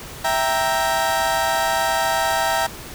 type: chord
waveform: 30% pulse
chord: E diminished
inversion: none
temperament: equal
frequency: 659.3 / 784 / 932.3 Hz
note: E5 / G5 / Bb5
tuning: 0 / 0 / 0 cents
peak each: -20 dBFS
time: 0.24-2.67 s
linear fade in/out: 10 ms
effects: pink hiss -36 dBFS RMS until 2.94 s